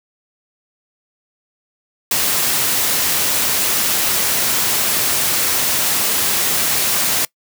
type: noise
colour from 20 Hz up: white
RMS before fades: -17 dBFS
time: 2.11-7.25 s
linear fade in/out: 2 ms
effects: noise-tail reverb RT60 0.1 s tail -23 dB re dry + high-pass 80 Hz 12 dB/octave